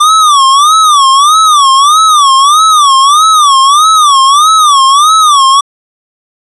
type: tone with vibrato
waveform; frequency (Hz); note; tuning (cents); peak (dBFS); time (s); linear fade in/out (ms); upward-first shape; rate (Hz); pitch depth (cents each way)
square; 1175; D6; +1; -3; 0-5.61; 10; sine; 1.6; 170
effects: resampled to 24000 Hz